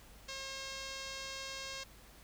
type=tone with low-pass filter; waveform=5% pulse; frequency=538 Hz; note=C5; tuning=48 cents sharp; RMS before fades=-44 dBFS; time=0.28-1.84 s; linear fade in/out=10 ms; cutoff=6300 Hz; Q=1.2; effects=added 50 Hz sine -59 dBFS peak until 2.23 s + pink hiss -59 dBFS RMS until 2.23 s